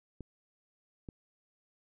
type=clicks; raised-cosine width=3 ms; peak=-30 / -30 dBFS; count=2; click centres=0.207 / 1.088 s; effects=none